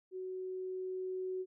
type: tone with level ramp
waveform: sine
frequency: 372.3 Hz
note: F#4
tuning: 11 cents sharp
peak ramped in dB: -39 to -35 dBFS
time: 0.11-1.46 s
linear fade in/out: 50 ms
effects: none